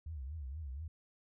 sine tone with vibrato, 72.1 Hz, D2, 31 cents flat, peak -40 dBFS, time 0.06-0.88 s, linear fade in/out 5 ms, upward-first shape triangle, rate 4.2 Hz, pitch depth 260 cents each way, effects none

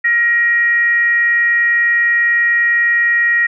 sine tone with frequency modulation, 1889 Hz, A#6, 22 cents sharp, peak -10 dBFS, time 0.04-3.47 s, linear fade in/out 10 ms, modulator 496 Hz, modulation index 0.26, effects none

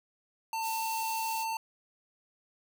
square tone, 897 Hz, A5, 33 cents sharp, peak -32 dBFS, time 0.53-1.57 s, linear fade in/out 2 ms
white high-pass noise, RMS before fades -41 dBFS, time 0.61-1.46 s, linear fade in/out 50 ms, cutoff 4100 Hz, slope 12 dB/octave
effects none

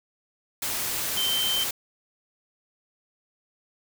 sine tone in noise, 3111 Hz, G7, 14 cents flat, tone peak -24 dBFS, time 1.17-1.64 s, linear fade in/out 5 ms, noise white, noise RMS -29 dBFS, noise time 0.62-1.71 s, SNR +2 dB, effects none

